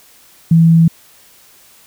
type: tone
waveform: sine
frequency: 164.81 Hz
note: E3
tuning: in tune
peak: -5 dBFS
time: 0.51-0.88 s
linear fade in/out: 5 ms
effects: white hiss -46 dBFS RMS until 1.86 s